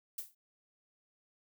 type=noise with exponential decay; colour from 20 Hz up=violet; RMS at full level=-36 dBFS; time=0.18-0.35 s; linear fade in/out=5 ms; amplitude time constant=36 ms; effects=none